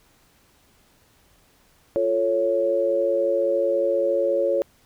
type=chord; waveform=sine; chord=F augmented; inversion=none; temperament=equal; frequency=349.2 / 440 / 554.4 Hz; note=F4 / A4 / C#5; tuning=0 / 0 / 0 cents; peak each=-26 / -26 / -20 dBFS; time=1.96-4.62 s; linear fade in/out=0 ms; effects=pink hiss -59 dBFS RMS until 4.85 s